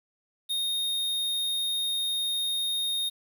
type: tone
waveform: square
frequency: 3701 Hz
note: A#7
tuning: 13 cents flat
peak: -27 dBFS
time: 0.49-3.1 s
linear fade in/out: 20 ms
effects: 9-bit